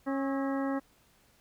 harmonic tone with a mistuned harmonic, 272.9 Hz, C#4, 27 cents flat, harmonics 1 / 2 / 3 / 4 / 5 / 6 / 7, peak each -30 / -36 / -40 / -42 / -44 / -46 / -47 dBFS, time 0.06-0.8 s, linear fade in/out 20 ms, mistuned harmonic 5, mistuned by -77 cents, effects pink hiss -65 dBFS RMS until 1.4 s

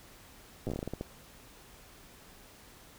slowing click train, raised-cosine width 2 ms, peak -22 dBFS, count 12, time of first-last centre 0.67-1.011 s, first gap 8 ms, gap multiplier 1.25, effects pink hiss -55 dBFS RMS until 2.98 s

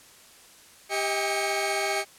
sawtooth tone cluster, 394.9 / 635 / 805 / 2213 Hz, G4 / D#5 / G5 / C#7, +13 / +35 / +46 / -3 cents, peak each -27 dBFS, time 0.89-2.05 s, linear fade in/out 50 ms, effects white hiss -52 dBFS RMS until 2.18 s + low-pass 11000 Hz 12 dB/octave

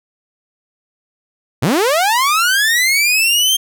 sawtooth linear sweep, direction up, 100.5 to 3200 Hz, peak -8 dBFS, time 1.62-3.57 s, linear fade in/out 10 ms, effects none

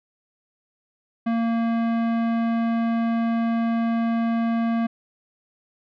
sine tone with tanh clipping, 230 Hz, A#3, 23 cents flat, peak -22 dBFS, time 1.26-4.87 s, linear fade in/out 10 ms, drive 17 dB, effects none

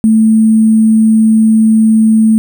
sine tone with sample-and-hold, 220.7 Hz, A3, 5 cents sharp, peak -4 dBFS, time 0.04-2.38 s, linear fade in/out 0 ms, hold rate 8820 Hz, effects none

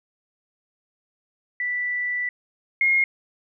sine tone pair in turn, 1971 / 2145 Hz, B6 / C7, -4 / +42 cents, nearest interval minor second, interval 146 cents, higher second, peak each -23 / -16 dBFS, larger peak second, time 1.6-2.29 / 2.81-3.04 s, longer first, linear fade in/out 2 ms, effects none

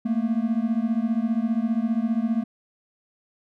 triangle beating tone pair, 220 / 235 Hz, A3 / A#3, 0 / +14 cents, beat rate 15 Hz, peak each -22 / -22 dBFS, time 0.05-2.44 s, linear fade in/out 10 ms, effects none

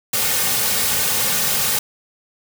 white noise with comb filter, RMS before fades -19 dBFS, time 0.13-1.79 s, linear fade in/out 5 ms, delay 3 ms, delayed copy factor -0.6, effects none

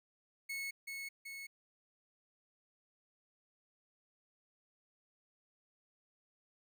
40% pulse tone with echo, 2197 Hz, C#7, 16 cents flat, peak -38 dBFS, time 0.49-0.71 s, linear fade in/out 10 ms, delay 380 ms, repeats 2, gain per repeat -3 dB, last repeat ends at 1.47 s, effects none

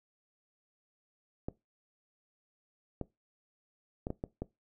clicks, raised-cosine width 2 ms, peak -22 dBFS, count 6, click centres 1.485 / 3.013 / 4.069 / 4.104 / 4.239 / 4.42 s, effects noise-tail reverb RT60 0.2 s tail -20 dB re dry

